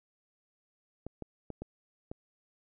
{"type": "clicks", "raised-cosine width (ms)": 2, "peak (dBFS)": -26, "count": 5, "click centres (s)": [1.066, 1.223, 1.503, 1.62, 2.115], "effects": []}